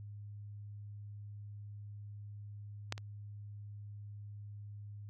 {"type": "clicks", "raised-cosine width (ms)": 0.2, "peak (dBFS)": [-18, -29], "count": 2, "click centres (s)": [2.924, 2.979], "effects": ["added 103 Hz sine -45 dBFS peak until 5.09 s"]}